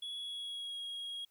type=tone with pitch glide; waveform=triangle; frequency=3369 to 3290 Hz; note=G#7 to G#7; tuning=+24 to -17 cents; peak=-38 dBFS; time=0.02-1.25 s; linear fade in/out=5 ms; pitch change=-41 cents; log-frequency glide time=0.18-0.83 s; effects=white hiss -75 dBFS RMS until 1.3 s